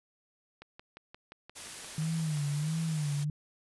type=click train; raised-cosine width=0.3 ms; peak=-31 dBFS; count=11; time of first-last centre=0.62-2.371 s; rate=5.71 Hz
type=noise; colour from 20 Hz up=white; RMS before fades=-43 dBFS; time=1.55-3.25 s; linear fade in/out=20 ms
type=tone with vibrato; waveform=sine; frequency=153.4 Hz; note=D#3; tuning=24 cents flat; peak=-29 dBFS; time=1.98-3.3 s; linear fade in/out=2 ms; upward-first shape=sine; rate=1.5 Hz; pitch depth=110 cents each way
effects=resampled to 24000 Hz